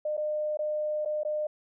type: tone with dropouts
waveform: sine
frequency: 606 Hz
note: D#5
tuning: 46 cents flat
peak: -27 dBFS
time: 0.05-1.47 s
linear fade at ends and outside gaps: 5 ms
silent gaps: 0.169-0.176 / 0.572-0.59 / 1.05-1.057 / 1.234-1.249 s
effects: none

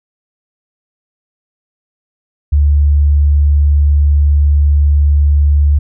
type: tone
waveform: sine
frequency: 72.7 Hz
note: D2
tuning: 17 cents flat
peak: -6 dBFS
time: 2.52-5.79 s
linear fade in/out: 10 ms
effects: none

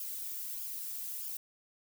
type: noise with flanger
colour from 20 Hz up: violet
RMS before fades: -40 dBFS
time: 0-1.37 s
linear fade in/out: 2 ms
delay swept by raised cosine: 0.49 to 1.99 ms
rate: 1.6 Hz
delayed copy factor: -0.5
effects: none

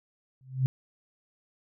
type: tone with exponential growth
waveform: sine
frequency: 130.81 Hz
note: C3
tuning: in tune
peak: -18 dBFS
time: 0.41-0.66 s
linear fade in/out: 0 ms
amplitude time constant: 54 ms
effects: none

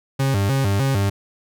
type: tone with vibrato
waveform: 40% pulse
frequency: 116.1 Hz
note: A#2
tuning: 7 cents flat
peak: -16 dBFS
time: 0.19-1.1 s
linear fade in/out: 10 ms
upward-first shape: square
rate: 3.3 Hz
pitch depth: 270 cents each way
effects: none

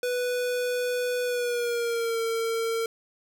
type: tone with pitch glide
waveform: square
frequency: 493.9 to 455.5 Hz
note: B4 to A#4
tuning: 0 to -40 cents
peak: -26 dBFS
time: 0.03-2.86 s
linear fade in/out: 2 ms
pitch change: -140 cents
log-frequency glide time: 1.24-2.2 s
effects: none

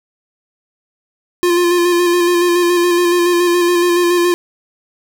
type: tone with vibrato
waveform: square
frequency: 350 Hz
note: F4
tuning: 4 cents sharp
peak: -11 dBFS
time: 1.43-4.34 s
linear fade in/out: 0 ms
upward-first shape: square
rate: 7.1 Hz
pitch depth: 21 cents each way
effects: none

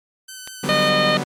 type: tone with vibrato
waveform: 5% pulse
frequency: 1522 Hz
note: F#6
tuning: 48 cents sharp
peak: -22 dBFS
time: 0.28-0.9 s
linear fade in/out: 10 ms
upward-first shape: square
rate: 5.4 Hz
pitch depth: 12 cents each way
type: clicks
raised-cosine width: 0.2 ms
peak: -16 dBFS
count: 3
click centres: 0.475 / 0.706 / 0.788 s
type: chord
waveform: sawtooth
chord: G major seventh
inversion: second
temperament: equal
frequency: 146.83 / 185 / 196 / 246.9 Hz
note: D3 / F#3 / G3 / B3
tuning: 0 / 0 / 0 / 0 cents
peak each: -23 dBFS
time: 0.63-1.24 s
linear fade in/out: 10 ms
type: harmonic tone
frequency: 611 Hz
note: D#5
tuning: 32 cents flat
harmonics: 1 / 2 / 3 / 4 / 5 / 6 / 7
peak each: -19 / -22 / -23 / -27 / -25 / -29 / -26 dBFS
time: 0.69-1.17 s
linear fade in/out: 0 ms
effects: low-pass 11000 Hz 12 dB/octave + MP3 96 kbps

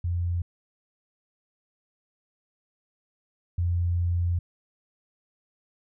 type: tone pair in turn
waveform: sine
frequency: 87 / 87 Hz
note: F2 / F2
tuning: -6 / -6 cents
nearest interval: unison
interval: 0 cents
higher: neither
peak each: -24 / -22 dBFS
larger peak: second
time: 0.04-0.42 / 3.58-4.39 s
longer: second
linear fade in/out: 5 ms
effects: none

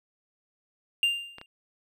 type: tone with exponential decay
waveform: triangle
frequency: 2794 Hz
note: F7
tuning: in tune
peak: -17 dBFS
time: 1.03-1.46 s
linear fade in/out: 1 ms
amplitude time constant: 92 ms
type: clicks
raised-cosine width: 0.3 ms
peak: -26 dBFS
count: 2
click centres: 1.384 / 1.414 s
effects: none

